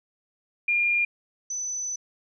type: tone pair in turn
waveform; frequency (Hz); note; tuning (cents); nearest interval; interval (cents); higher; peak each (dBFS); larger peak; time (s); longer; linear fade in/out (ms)
sine; 2409 / 6011; D7 / F#8; +43 / +26; octave + major third; 1583; second; -20 / -28; first; 0.68-1.05 / 1.5-1.96; second; 5
effects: none